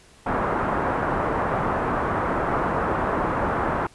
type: low-pass noise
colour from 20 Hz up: white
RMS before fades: -24 dBFS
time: 0.26-3.87 s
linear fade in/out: 5 ms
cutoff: 1300 Hz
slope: 24 dB/octave
effects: pink hiss -52 dBFS RMS until 3.94 s + resampled to 24000 Hz